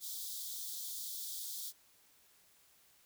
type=high-pass noise; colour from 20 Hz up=white; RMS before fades=-43 dBFS; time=0-1.73 s; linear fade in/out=50 ms; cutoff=3300 Hz; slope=96 dB/octave; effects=white hiss -67 dBFS RMS until 3.05 s